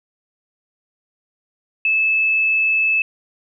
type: tone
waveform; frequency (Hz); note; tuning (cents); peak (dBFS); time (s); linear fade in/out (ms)
sine; 2613; E7; -16; -14; 1.85-3.02; 2
effects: none